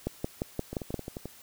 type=two click trains; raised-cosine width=2 ms; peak=-16 / -23 dBFS; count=6 / 7; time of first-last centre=0.07-0.943 / 0.73-1.256 s; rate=5.73 / 11.4 Hz; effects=white hiss -53 dBFS RMS until 1.42 s